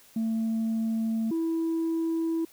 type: tone pair in turn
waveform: sine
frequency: 223.9 / 328 Hz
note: A3 / E4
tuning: +30 / -9 cents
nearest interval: perfect fifth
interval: 661 cents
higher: second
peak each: -23 dBFS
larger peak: neither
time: 0.16-1.31 / 1.31-2.45 s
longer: first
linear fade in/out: 5 ms
effects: tanh soft clip ceiling -23 dBFS + white hiss -56 dBFS RMS until 2.52 s